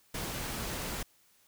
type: noise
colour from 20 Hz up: pink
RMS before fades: -37 dBFS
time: 0.14-1.03 s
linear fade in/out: 5 ms
effects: white hiss -66 dBFS RMS until 1.47 s